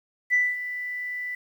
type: tone with ADSR envelope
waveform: sine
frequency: 1983 Hz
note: B6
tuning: 7 cents sharp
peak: -16 dBFS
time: 0.3-1.35 s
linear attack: 36 ms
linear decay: 220 ms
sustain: -13 dB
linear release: 4 ms
effects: tanh soft clip ceiling -12 dBFS + 9-bit